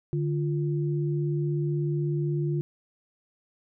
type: tone pair together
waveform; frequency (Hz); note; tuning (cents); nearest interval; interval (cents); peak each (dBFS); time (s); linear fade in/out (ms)
sine; 147.29 / 347.9; D3 / F4; +5 / -7; octave + minor third; 1488; -25 / -31; 0.13-2.61; 0
effects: none